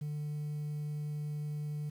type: tone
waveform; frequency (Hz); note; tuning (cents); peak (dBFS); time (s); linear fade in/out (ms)
sine; 149.1; D3; +27; -32; 0.01-1.9; 10
effects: tanh soft clip ceiling -34 dBFS + 10-bit